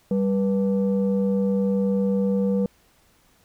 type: tone pair together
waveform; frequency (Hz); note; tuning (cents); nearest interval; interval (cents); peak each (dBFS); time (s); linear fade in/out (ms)
sine; 196 / 486.8; G3 / B4; 0 / -25; octave + major third; 1575; -19 / -23; 0.11-2.66; 2
effects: tanh soft clip ceiling -14 dBFS + pink hiss -60 dBFS RMS until 3.44 s